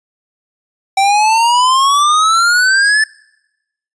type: exponential sweep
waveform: square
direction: up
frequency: 771 to 1760 Hz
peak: -9 dBFS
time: 0.97-3.04 s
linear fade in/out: 5 ms
effects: noise-tail reverb RT60 0.9 s tail -24 dB re dry + resampled to 22050 Hz